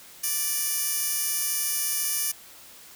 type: tone with high-pass filter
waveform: 15% pulse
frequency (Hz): 587.3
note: D5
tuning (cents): 0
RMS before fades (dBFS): -27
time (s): 0.23-2.32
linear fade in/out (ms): 10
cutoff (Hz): 7900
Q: 0.55
effects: white hiss -48 dBFS RMS until 2.95 s